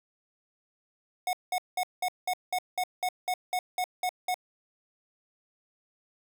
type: tone bursts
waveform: square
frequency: 730 Hz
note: F#5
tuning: 24 cents flat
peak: -27 dBFS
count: 13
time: 1.27-4.343 s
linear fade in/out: 2 ms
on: 61 ms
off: 190 ms
effects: none